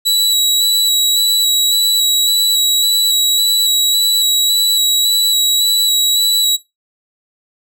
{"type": "tone with vibrato", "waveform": "sawtooth", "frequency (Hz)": 3907, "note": "B7", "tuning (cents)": -19, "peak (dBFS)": -8, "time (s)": [0.05, 6.57], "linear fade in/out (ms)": 20, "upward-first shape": "square", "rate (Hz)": 1.8, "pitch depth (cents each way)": 13, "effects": ["noise-tail reverb RT60 0.2 s tail -17 dB re dry"]}